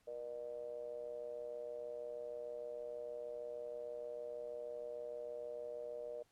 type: ring-modulated tone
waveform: triangle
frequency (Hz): 63.2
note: B1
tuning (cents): +41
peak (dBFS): -38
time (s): 0.07-6.23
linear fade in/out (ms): 10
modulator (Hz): 541
effects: pink hiss -75 dBFS RMS until 6.31 s + low-pass 12000 Hz 12 dB/octave